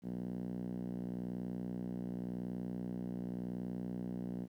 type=tone with band-pass filter; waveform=5% pulse; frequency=60.9 Hz; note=B1; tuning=24 cents flat; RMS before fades=-41 dBFS; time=0.02-4.48 s; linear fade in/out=50 ms; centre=200 Hz; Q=3.2; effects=12-bit